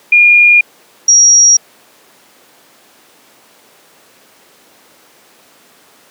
sine tone pair in turn, 2423 / 5680 Hz, D#7 / F8, -47 / +28 cents, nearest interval octave + minor third, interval 1475 cents, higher second, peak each -3 dBFS, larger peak neither, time 0.12-0.61 / 1.08-1.57 s, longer neither, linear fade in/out 5 ms, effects pink hiss -45 dBFS RMS until 6.1 s + high-pass 300 Hz 12 dB/octave

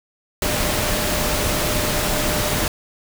sine tone in noise, 602 Hz, D5, 43 cents sharp, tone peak -28 dBFS, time 0.42-2.68 s, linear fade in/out 2 ms, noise pink, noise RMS -21 dBFS, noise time 0.42-2.68 s, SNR -10 dB, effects none

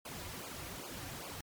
pink noise with flanger, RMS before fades -45 dBFS, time 0.05-1.41 s, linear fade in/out 5 ms, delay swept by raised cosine 0.52 to 4.82 ms, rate 2.5 Hz, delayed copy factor -1, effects MP3 96 kbps

